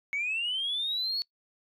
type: linear sweep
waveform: sine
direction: up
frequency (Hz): 2200 to 4435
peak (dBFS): -27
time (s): 0.13-1.22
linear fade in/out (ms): 0
effects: noise-tail reverb RT60 0.1 s tail -23 dB re dry + tanh soft clip ceiling -24 dBFS